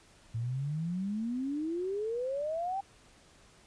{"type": "exponential sweep", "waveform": "sine", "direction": "up", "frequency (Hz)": [110.6, 800], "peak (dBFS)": -31, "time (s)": [0.34, 2.81], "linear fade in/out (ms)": 10, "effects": ["pink hiss -60 dBFS RMS until 3.66 s", "resampled to 22050 Hz"]}